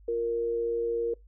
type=tone pair together; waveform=sine; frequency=349.3 / 466.2 Hz; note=F4 / A#4; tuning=0 / 0 cents; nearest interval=perfect fourth; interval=500 cents; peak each=-36 / -26 dBFS; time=0.08-1.14 s; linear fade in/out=5 ms; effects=noise-tail reverb RT60 0.2 s tail -26 dB re dry + added 50 Hz sine -51 dBFS peak until 1.27 s